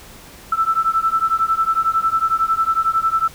sine beating tone pair, 1318.5 / 1329.5 Hz, E6 / E6, 0 / +14 cents, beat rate 11 Hz, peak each -18 dBFS, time 0.52-3.28 s, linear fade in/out 5 ms, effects pink hiss -41 dBFS RMS until 3.34 s

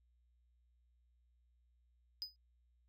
triangle tone with exponential decay, 4990 Hz, D#8, 4 cents sharp, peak -35 dBFS, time 2.22-2.36 s, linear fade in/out 0 ms, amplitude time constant 29 ms, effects added 60 Hz sine -70 dBFS peak until 2.88 s

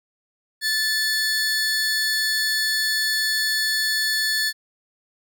40% pulse tone pair together, 1749 / 4392 Hz, A6 / C#8, -11 / -17 cents, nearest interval octave + major third, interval 1594 cents, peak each -22 dBFS, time 0.61-4.53 s, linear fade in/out 50 ms, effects none

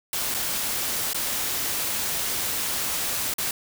white noise with dropouts, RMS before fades -27 dBFS, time 0.13-3.51 s, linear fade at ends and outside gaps 2 ms, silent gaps 0.342-0.346 / 1.133-1.145 / 3.339-3.383 s, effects none

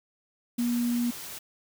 sine tone in noise, 239.6 Hz, A#3, 48 cents sharp, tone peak -24 dBFS, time 0.58-1.11 s, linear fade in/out 10 ms, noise white, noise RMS -40 dBFS, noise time 0.58-1.39 s, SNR +13 dB, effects none

